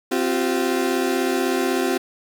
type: chord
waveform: 35% pulse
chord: C suspended fourth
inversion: none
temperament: equal with one note detuned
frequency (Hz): 261.6 / 349.2 / 385.3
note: C4 / F4 / G4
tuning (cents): 0 / 0 / -30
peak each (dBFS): -22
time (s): 0.11-1.98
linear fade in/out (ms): 10
effects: 9-bit